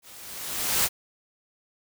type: noise with level ramp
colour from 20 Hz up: white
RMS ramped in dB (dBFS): -49 to -20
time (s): 0.02-0.89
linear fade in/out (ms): 50
effects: none